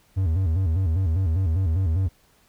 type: tone with vibrato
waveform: triangle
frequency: 87.31 Hz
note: F2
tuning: in tune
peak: -17 dBFS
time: 0.16-2.09 s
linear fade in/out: 20 ms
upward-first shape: square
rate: 5 Hz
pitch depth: 150 cents each way
effects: pink hiss -60 dBFS RMS until 2.48 s